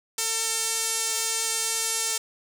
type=tone with band-pass filter; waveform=sawtooth; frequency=449.5 Hz; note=A4; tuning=37 cents sharp; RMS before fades=-27 dBFS; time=0.18-2.18 s; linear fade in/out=5 ms; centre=8000 Hz; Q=1.7; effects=none